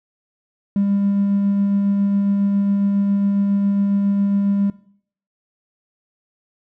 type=tone with tremolo; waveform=triangle; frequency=200 Hz; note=G3; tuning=35 cents sharp; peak=-11 dBFS; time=0.76-4.7 s; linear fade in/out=2 ms; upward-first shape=sine; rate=7.3 Hz; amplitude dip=30%; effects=noise-tail reverb RT60 0.6 s tail -20 dB re dry + tanh soft clip ceiling -10 dBFS